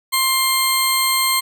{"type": "tone pair together", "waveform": "20% pulse", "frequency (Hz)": [1055, 4220], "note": ["C6", "C8"], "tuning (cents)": [14, 14], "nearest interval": "2 octaves", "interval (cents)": 2400, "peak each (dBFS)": -13, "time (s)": [0.12, 1.41], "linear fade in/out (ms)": 20, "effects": []}